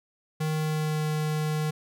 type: tone with pitch glide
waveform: square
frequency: 155.56 to 153.6 Hz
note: D#3 to D#3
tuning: 0 to -22 cents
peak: -26 dBFS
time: 0.4-1.71 s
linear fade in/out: 10 ms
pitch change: -22 cents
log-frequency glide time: 0.52-1.05 s
effects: none